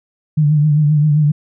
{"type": "tone with vibrato", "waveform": "sine", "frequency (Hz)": 150, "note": "D3", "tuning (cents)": 37, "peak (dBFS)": -9, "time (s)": [0.37, 1.32], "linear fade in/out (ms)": 10, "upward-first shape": "triangle", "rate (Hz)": 7.6, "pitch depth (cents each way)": 64, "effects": []}